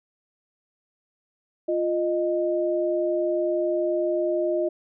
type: tone pair together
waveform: sine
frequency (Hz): 349.2 / 618.1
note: F4 / D#5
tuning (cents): 0 / -12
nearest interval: minor seventh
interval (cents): 988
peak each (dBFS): -24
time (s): 1.68-4.69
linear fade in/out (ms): 10
effects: none